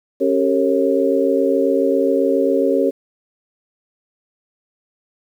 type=harmonic tone with a mistuned harmonic; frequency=91.3 Hz; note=F#2; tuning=23 cents flat; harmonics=3 / 4 / 5 / 6; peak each=-19 / -19 / -19 / -19 dBFS; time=0.2-2.91 s; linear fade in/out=20 ms; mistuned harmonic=4; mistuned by=+110 cents; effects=8-bit